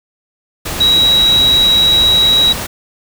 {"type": "tone in noise", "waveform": "sine", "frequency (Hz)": 3860, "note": "B7", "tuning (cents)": -40, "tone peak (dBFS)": -7, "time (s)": [0.8, 2.53], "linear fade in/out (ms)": 10, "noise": "pink", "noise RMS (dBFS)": -21, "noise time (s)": [0.65, 2.67], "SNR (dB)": 11, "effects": []}